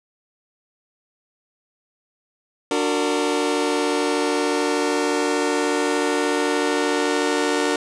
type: chord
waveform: sawtooth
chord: D augmented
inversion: none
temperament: just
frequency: 293.7 / 367.1 / 458.9 Hz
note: D4 / F#4 / A#4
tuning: 0 / -14 / -27 cents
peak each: -19 / -21 / -19 dBFS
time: 2.71-7.76 s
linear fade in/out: 2 ms
effects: resampled to 22050 Hz + 7-bit